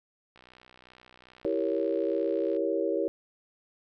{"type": "click train", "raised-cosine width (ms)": 0.3, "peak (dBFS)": -37, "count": 139, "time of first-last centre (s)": [0.36, 2.564], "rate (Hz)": 62.6}
{"type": "chord", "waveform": "sine", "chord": "E diminished seventh", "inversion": "none", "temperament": "equal", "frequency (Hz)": [329.6, 392, 466.2, 554.4], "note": ["E4", "G4", "Bb4", "Db5"], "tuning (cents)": [0, 0, 0, 0], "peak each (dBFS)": -31, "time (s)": [1.45, 3.08], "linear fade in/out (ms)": 0}
{"effects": []}